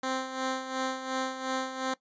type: tone with tremolo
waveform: 10% pulse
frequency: 261.6 Hz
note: C4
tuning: in tune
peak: -20 dBFS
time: 0.03-1.94 s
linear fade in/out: 5 ms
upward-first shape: sine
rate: 2.8 Hz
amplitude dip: 65%
effects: noise-tail reverb RT60 0.1 s tail -18 dB re dry + resampled to 16000 Hz